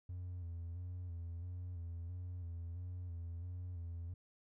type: tone with vibrato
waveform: triangle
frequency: 87.31 Hz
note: F2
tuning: in tune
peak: -39 dBFS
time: 0.09-4.14 s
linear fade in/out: 5 ms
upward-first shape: square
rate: 1.5 Hz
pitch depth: 47 cents each way
effects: tanh soft clip ceiling -37 dBFS